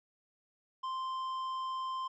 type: tone with tanh clipping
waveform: sine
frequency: 1044 Hz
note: C6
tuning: 4 cents flat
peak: -36 dBFS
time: 0.83-2.08 s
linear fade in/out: 10 ms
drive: 8 dB
effects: none